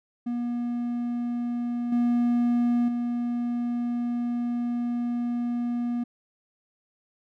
triangle tone with level steps, 240 Hz, B3, 49 cents flat, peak -24 / -18 / -23 dBFS, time 0.26-6.04 s, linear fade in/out 10 ms, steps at 1.92 / 2.88 s, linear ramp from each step 5 ms, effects none

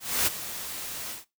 white noise with ADSR envelope, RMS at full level -23 dBFS, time 0-1.25 s, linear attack 270 ms, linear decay 18 ms, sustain -13 dB, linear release 140 ms, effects noise-tail reverb RT60 0.2 s tail -18 dB re dry

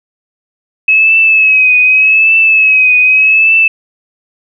sine tone with vibrato, 2570 Hz, E7, 45 cents flat, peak -4 dBFS, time 0.88-3.68 s, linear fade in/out 5 ms, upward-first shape triangle, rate 0.84 Hz, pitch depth 60 cents each way, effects none

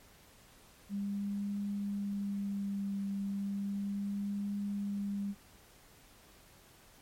sine tone with vibrato, 200.3 Hz, G3, 38 cents sharp, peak -33 dBFS, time 0.89-5.35 s, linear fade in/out 50 ms, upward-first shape triangle, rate 0.34 Hz, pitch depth 20 cents each way, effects pink hiss -60 dBFS RMS until 7.01 s + MP3 64 kbps

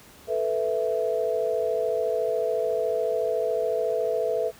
sine chord, A suspended second, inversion none, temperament equal, 440 / 493.9 / 659.3 Hz, A4 / B4 / E5, 0 / 0 / 0 cents, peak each -27 dBFS, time 0.27-4.52 s, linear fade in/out 50 ms, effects pink hiss -50 dBFS RMS until 4.59 s + high-pass 60 Hz 12 dB/octave

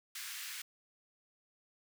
pink high-pass noise, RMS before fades -44 dBFS, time 0.15-0.62 s, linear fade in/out 5 ms, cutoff 1600 Hz, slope 24 dB/octave, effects none

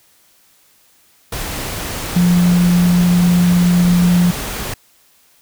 sine tone in noise, 176.2 Hz, F3, 16 cents sharp, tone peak -9 dBFS, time 2.16-4.31 s, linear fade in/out 5 ms, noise pink, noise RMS -24 dBFS, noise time 1.32-4.74 s, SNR +12 dB, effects white hiss -53 dBFS RMS until 5.41 s

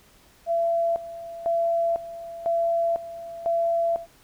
sine tone with tremolo, 674 Hz, E5, 38 cents sharp, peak -20 dBFS, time 0.46-4.07 s, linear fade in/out 50 ms, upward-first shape square, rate 1 Hz, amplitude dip 80%, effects pink hiss -56 dBFS RMS until 4.23 s

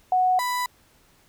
sine / 35% pulse tone pair in turn, 738 / 990.5 Hz, F#5 / B5, -5 / +5 cents, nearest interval perfect fourth, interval 510 cents, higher second, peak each -17 / -22 dBFS, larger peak first, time 0.12-0.39 / 0.39-0.66 s, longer neither, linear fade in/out 2 ms, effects pink hiss -59 dBFS RMS until 1.28 s

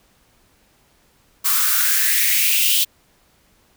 blue noise with high-pass filter sweep, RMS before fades -17 dBFS, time 1.44-2.85 s, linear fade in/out 20 ms, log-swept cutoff 1100 to 3200 Hz, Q 5, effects pink hiss -58 dBFS RMS until 3.76 s

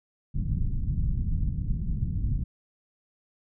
pink low-pass noise, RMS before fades -27 dBFS, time 0.34-2.44 s, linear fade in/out 10 ms, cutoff 170 Hz, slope 24 dB/octave, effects none

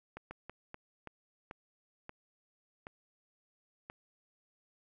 slowing click train, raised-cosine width 0.5 ms, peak -29 dBFS, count 9, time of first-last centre 0.17-3.899 s, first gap 140 ms, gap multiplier 1.33, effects none

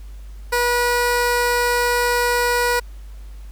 15% pulse tone, 484.7 Hz, B4, 32 cents flat, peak -10 dBFS, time 0.52-2.8 s, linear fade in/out 10 ms, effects added 50 Hz sine -33 dBFS peak until 3.51 s + pink hiss -53 dBFS RMS until 3.51 s

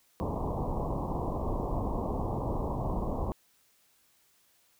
pink low-pass noise, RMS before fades -32 dBFS, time 0.2-3.32 s, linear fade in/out 0 ms, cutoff 1100 Hz, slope 96 dB/octave, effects white hiss -67 dBFS RMS until 4.79 s

